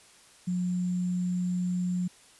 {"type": "tone with sample-and-hold", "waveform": "sine", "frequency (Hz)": 179.5, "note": "F3", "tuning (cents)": 48, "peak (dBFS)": -26, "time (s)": [0.47, 2.08], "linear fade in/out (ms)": 10, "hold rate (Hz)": 7350, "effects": ["white hiss -56 dBFS RMS until 2.39 s", "resampled to 24000 Hz"]}